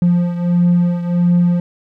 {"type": "beating tone pair", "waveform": "triangle", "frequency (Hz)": [174.61, 176.11], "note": ["F3", "F3"], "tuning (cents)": [0, 15], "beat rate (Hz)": 1.5, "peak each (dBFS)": [-10, -15], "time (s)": [0.02, 1.6], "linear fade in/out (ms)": 2, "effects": ["tanh soft clip ceiling -3 dBFS"]}